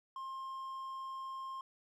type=tone; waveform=triangle; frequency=1062 Hz; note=C6; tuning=25 cents sharp; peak=-39 dBFS; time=0.16-1.61 s; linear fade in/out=2 ms; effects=none